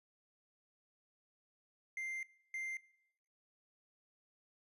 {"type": "tone bursts at uneven times", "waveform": "triangle", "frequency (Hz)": 2093, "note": "C7", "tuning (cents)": 0, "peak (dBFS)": -37, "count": 2, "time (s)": [[1.97, 2.23], [2.54, 2.77]], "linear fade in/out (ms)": 2, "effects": ["noise-tail reverb RT60 0.8 s tail -22 dB re dry", "resampled to 32000 Hz"]}